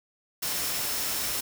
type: tone in noise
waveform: sine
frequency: 5350 Hz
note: E8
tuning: 25 cents sharp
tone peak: -39 dBFS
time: 0.42-1.41 s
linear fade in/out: 10 ms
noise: white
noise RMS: -30 dBFS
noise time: 0.42-1.41 s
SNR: -12 dB
effects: none